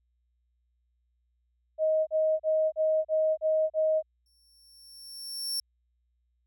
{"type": "tone bursts", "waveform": "sine", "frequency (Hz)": 628, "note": "D#5", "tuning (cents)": 16, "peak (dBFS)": -22, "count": 7, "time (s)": [1.78, 4.026], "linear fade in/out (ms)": 50, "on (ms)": 290, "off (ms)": 36}
{"type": "tone with exponential growth", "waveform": "sawtooth", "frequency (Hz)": 5450, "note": "F8", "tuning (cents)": -43, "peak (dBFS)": -25, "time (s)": [4.26, 5.6], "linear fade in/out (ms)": 2, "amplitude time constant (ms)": 290}
{"effects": ["added 60 Hz sine -70 dBFS peak until 6.46 s"]}